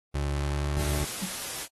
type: tone with pitch glide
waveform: 30% pulse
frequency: 71.3 to 73.05 Hz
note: C#2 to D2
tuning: +49 to -9 cents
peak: -24 dBFS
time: 0.14-1.05 s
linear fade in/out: 10 ms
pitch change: +42 cents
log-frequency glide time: 0.4-0.82 s
type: noise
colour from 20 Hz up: white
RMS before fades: -35 dBFS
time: 0.76-1.68 s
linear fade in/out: 50 ms
type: tone with exponential decay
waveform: triangle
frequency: 185 Hz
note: F#3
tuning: in tune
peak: -23 dBFS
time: 1.22-1.34 s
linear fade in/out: 2 ms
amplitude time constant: 25 ms
effects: AAC 32 kbps